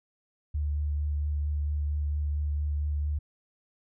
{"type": "tone with vibrato", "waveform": "sine", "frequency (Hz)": 73.8, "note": "D2", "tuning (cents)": 9, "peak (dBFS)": -26, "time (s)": [0.54, 3.19], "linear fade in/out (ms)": 10, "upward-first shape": "triangle", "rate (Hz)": 4.4, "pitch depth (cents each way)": 18, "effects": []}